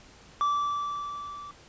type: tone with level ramp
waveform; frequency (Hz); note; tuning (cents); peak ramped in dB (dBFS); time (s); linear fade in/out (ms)
triangle; 1162; D6; -19; -20 to -38; 0.41-1.51; 0
effects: pink hiss -53 dBFS RMS until 1.68 s + resampled to 16000 Hz